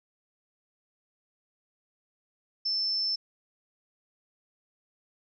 sine tone, 5300 Hz, E8, 9 cents sharp, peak -26 dBFS, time 2.65-3.16 s, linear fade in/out 10 ms, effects none

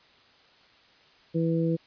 harmonic tone, 164.81 Hz, E3, in tune, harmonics 1 / 2 / 3, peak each -25 / -28 / -30 dBFS, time 1.34-1.77 s, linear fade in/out 20 ms, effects white hiss -58 dBFS RMS until 1.86 s + resampled to 11025 Hz

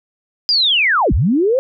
sine linear two-way sweep, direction down then up, 4978 to 38.89 to 545 Hz, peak -11 dBFS, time 0.49-1.59 s, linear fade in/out 0 ms, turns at 1.13 s, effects none

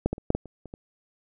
clicks, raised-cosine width 2 ms, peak -9 / -14 / -27 / -7 / -13 / -29 / -28 / -25 dBFS, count 8, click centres 0.06 / 0.13 / 0.181 / 0.304 / 0.35 / 0.457 / 0.657 / 0.739 s, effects none

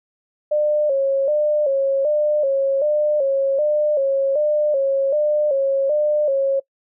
sine tone with vibrato, 572 Hz, D5, 46 cents flat, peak -15 dBFS, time 0.51-6.6 s, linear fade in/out 10 ms, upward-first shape square, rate 1.3 Hz, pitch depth 82 cents each way, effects noise-tail reverb RT60 0.1 s tail -24 dB re dry

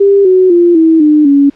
sine tone with pitch steps, 398.1 / 371.4 / 346.6 / 323.4 / 301.7 / 281.5 Hz, G4 / F#4 / F4 / E4 / D4 / C#4, +27 / +7 / -13 / -33 / +47 / +27 cents, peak -3 dBFS, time 0-1.5 s, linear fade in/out 10 ms, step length 250 ms, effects pink hiss -46 dBFS RMS until 1.55 s + low-pass 4000 Hz 12 dB/octave

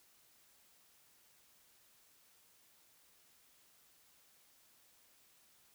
silence, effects white hiss -68 dBFS RMS until 5.74 s

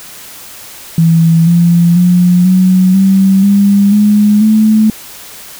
sine tone with pitch steps, 164.7 / 171.3 / 178.16 / 185.3 / 192.72 / 200.4 / 208.5 / 216.8 Hz, E3 / F3 / F3 / F#3 / G3 / G3 / G#3 / A3, -1 / -33 / +35 / +3 / -29 / +38 / +7 / -25 cents, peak -4 dBFS, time 0.98-4.9 s, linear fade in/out 2 ms, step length 490 ms, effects white hiss -31 dBFS RMS until 5.59 s

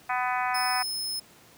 harmonic tone, 250 Hz, B3, 21 cents sharp, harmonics 3 / 4 / 5 / 6 / 7 / 8 / 9 / 10, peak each -29 / -31 / -33 / -35 / -36 / -37 / -38 / -39 dBFS, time 0.09-0.83 s, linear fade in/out 10 ms
sawtooth tone, 5190 Hz, E8, 28 cents flat, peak -27 dBFS, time 0.54-1.2 s, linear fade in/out 10 ms
effects pink hiss -54 dBFS RMS until 1.57 s + high-pass 100 Hz 12 dB/octave

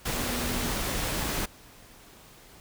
sine tone in noise, 242.8 Hz, B3, 29 cents flat, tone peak -35 dBFS, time 0.17-0.72 s, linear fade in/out 10 ms, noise pink, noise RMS -30 dBFS, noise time 0.05-1.46 s, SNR -8 dB, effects pink hiss -52 dBFS RMS until 2.6 s

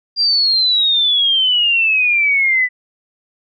sine exponential sweep, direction down, 4800 to 1975.5 Hz, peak -11 dBFS, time 0.16-2.69 s, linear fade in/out 50 ms, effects none

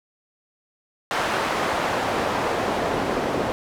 pink noise with band-pass filter sweep, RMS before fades -24 dBFS, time 1.11-3.52 s, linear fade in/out 0 ms, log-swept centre 1100 to 470 Hz, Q 0.76, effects none

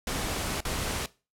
pink noise with dropouts, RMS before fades -31 dBFS, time 0.07-1.06 s, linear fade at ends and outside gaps 2 ms, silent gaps 0.606-0.651 s, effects noise-tail reverb RT60 0.3 s tail -19 dB re dry + low-pass 12000 Hz 12 dB/octave

